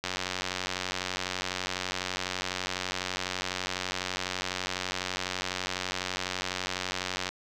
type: click train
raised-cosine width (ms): 0.2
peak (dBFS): -13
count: 668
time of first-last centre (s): 0.04-7.29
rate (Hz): 92
effects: none